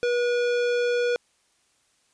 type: tone with hard clipping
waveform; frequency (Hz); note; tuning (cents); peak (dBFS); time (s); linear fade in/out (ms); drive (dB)
sine; 483.9; B4; -35; -23; 0.03-1.16; 0; 16
effects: white hiss -66 dBFS RMS until 2.13 s + resampled to 22050 Hz